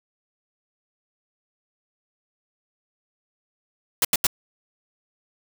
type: noise bursts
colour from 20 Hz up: white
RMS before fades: -19 dBFS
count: 3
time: 4.02-4.268 s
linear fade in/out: 2 ms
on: 28 ms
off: 82 ms
effects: none